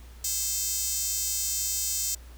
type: tone with high-pass filter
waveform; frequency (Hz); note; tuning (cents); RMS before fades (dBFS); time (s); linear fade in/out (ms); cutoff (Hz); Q
5% pulse; 523.3; C5; 0; -29; 0.24-2.15; 5; 8100; 1.8
effects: added 60 Hz sine -44 dBFS peak until 2.37 s + pink hiss -55 dBFS RMS until 2.37 s